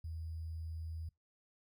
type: tone with sample-and-hold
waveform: sine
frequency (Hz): 80.9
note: E2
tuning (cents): -32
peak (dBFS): -40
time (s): 0.04-1.09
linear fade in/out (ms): 5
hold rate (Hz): 4900
effects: noise-tail reverb RT60 0.2 s tail -25 dB re dry